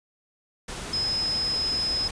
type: tone in noise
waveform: sine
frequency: 5100 Hz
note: D#8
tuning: 42 cents sharp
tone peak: -24 dBFS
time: 0.93-2.08 s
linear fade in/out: 5 ms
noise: pink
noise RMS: -35 dBFS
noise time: 0.68-2.11 s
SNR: +8 dB
effects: resampled to 22050 Hz